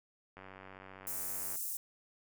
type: click train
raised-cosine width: 0.5 ms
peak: -35 dBFS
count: 114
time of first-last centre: 0.37-1.556 s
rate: 95.3 Hz
type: high-pass noise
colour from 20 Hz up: white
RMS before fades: -39 dBFS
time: 1.07-1.77 s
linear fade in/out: 2 ms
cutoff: 7100 Hz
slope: 24 dB/octave
effects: none

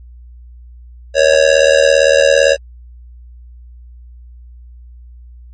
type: tone with amplitude modulation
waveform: square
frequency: 554.4 Hz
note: C#5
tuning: in tune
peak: -4 dBFS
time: 1.14-2.57 s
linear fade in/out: 50 ms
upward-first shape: sine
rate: 77.7 Hz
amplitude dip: 90%
effects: added 60 Hz sine -34 dBFS peak until 5.53 s + MP3 32 kbps

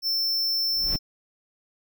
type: tone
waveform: square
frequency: 5350 Hz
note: E8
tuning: 25 cents sharp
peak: -23 dBFS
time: 0.02-0.99 s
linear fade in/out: 50 ms
type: noise with exponential growth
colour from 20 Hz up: brown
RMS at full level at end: -26 dBFS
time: 0.63-0.96 s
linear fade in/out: 1 ms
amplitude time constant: 71 ms
effects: none

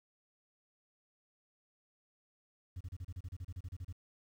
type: tone bursts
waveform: sine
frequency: 89 Hz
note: F2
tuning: 33 cents sharp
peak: -37 dBFS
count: 15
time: 2.76-3.927 s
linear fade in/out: 10 ms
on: 47 ms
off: 33 ms
effects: tanh soft clip ceiling -39 dBFS + 11-bit

